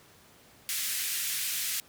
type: band-pass noise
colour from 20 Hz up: white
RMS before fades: -32 dBFS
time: 0.69-1.8 s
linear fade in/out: 0 ms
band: 1700 to 16000 Hz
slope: 24 dB/octave
effects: pink hiss -57 dBFS RMS until 1.88 s + high-pass 80 Hz 12 dB/octave